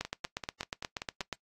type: two click trains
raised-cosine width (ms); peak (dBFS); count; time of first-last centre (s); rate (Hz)
0.2; -20 / -16; 7 / 12; 0.05-1.213 / 0.01-1.327; 5.16 / 8.35
effects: noise-tail reverb RT60 0.1 s tail -20 dB re dry + AAC 64 kbps